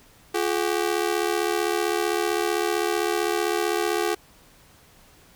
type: ring-modulated tone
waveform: sawtooth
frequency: 386.7 Hz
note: G4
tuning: 24 cents flat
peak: -15 dBFS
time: 0.34-4.15 s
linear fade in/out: 10 ms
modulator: 37.8 Hz
effects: pink hiss -54 dBFS RMS until 5.35 s